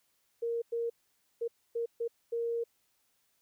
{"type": "tone bursts at uneven times", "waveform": "sine", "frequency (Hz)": 466.2, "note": "A#4", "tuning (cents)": 0, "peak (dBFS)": -30, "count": 6, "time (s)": [[0.42, 0.62], [0.72, 0.9], [1.41, 1.48], [1.75, 1.86], [2, 2.08], [2.32, 2.64]], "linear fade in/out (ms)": 10, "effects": ["white hiss -74 dBFS RMS until 3.41 s"]}